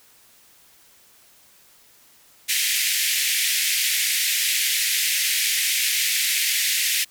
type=band-pass noise; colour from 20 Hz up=pink; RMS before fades=-22 dBFS; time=2.48-7.05 s; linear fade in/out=20 ms; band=1900 to 16000 Hz; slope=48 dB/octave; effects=white hiss -54 dBFS RMS until 7.1 s